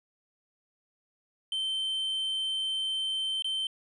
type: tone with dropouts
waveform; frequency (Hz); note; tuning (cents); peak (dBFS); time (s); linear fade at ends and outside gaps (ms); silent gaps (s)
triangle; 3102; G7; -19; -27; 1.52-3.67; 2; 3.423-3.444
effects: resampled to 24000 Hz